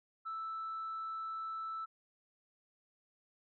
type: tone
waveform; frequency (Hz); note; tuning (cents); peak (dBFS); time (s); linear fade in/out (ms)
sine; 1318.5; E6; 0; -37; 0.25-1.86; 20
effects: tanh soft clip ceiling -35 dBFS